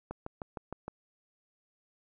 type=click train; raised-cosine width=1 ms; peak=-24 dBFS; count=6; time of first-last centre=0.11-0.88 s; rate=6.49 Hz; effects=none